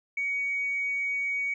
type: tone with tanh clipping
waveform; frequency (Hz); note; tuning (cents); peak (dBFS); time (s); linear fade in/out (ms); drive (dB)
triangle; 2248; C#7; +24; -26; 0.17-1.54; 5; 1
effects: resampled to 22050 Hz

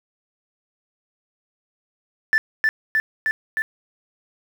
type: tone with echo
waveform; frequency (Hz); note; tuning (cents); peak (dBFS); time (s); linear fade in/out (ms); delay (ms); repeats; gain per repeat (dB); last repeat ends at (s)
sine; 1760; A6; 0; -11; 2.33-2.38; 0; 310; 4; -2; 3.62
effects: tanh soft clip ceiling -12 dBFS + 7-bit

